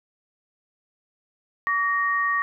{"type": "tone pair together", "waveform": "sine", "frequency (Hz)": [1142.6, 1864.7], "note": ["D6", "A#6"], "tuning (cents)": [-48, 0], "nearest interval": "minor sixth", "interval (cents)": 848, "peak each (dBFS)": -23, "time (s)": [1.67, 2.42], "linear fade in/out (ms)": 0, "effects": []}